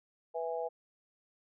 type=harmonic tone; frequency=164.81 Hz; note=E3; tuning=in tune; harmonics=3 / 4 / 5; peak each=-36 / -38 / -40 dBFS; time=0.34-0.69 s; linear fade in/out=20 ms; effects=none